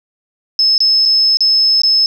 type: tone with dropouts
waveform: sine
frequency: 5210 Hz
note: E8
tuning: 21 cents flat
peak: -8 dBFS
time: 0.59-2.06 s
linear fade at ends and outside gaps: 1 ms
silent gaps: 0.78-0.804 / 1.054-1.058 / 1.371-1.406 / 1.818-1.834 s
effects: 7-bit